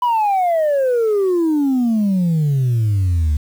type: exponential sweep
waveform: sine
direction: down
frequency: 1000 to 72.5 Hz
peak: -11 dBFS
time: 0.02-3.37 s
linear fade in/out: 5 ms
effects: tanh soft clip ceiling -12 dBFS + 7-bit